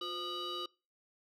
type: tone with frequency modulation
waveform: sine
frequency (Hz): 2093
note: C7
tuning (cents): 0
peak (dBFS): -35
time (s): 0.01-0.66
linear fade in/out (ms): 5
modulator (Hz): 868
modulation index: 2.4
effects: noise-tail reverb RT60 0.3 s tail -24 dB re dry + tanh soft clip ceiling -34 dBFS